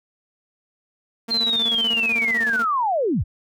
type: tone with tremolo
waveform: sawtooth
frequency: 229.3 Hz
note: A#3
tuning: 28 cents flat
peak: -24 dBFS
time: 1.28-2.65 s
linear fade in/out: 10 ms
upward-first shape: square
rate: 16 Hz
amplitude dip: 65%
type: linear sweep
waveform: sine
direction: down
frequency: 4227 to 43.65 Hz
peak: -18 dBFS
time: 1.3-3.24 s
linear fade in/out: 20 ms
effects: none